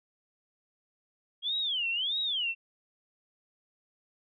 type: tone with vibrato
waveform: sine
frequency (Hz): 3214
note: G7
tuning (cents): +43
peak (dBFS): -28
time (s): 1.42-2.55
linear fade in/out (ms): 50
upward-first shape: sine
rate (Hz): 1.6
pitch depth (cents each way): 300
effects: none